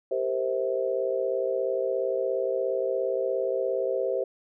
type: chord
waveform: sine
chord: C dominant seventh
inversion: second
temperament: equal with one note detuned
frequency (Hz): 392 / 466.2 / 523.3 / 646.4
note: G4 / Bb4 / C5 / E5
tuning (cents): 0 / 0 / 0 / -34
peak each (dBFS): -30 / -33 / -27 / -33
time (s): 0.11-4.24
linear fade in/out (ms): 5
effects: none